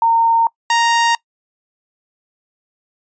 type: tone pair in turn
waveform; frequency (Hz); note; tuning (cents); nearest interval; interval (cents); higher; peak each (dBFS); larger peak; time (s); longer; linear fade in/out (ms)
sine / sawtooth; 917 / 932; A#5 / A#5; -29 / -1; unison; 28; second; -10 / -8; second; 0.02-0.47 / 0.7-1.15; neither; 2
effects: noise-tail reverb RT60 0.1 s tail -23 dB re dry + resampled to 16000 Hz